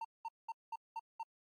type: tone bursts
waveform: triangle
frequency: 908 Hz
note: A#5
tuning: 46 cents flat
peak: -37 dBFS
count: 6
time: 0.01-1.232 s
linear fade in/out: 5 ms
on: 37 ms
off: 200 ms
effects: AAC 64 kbps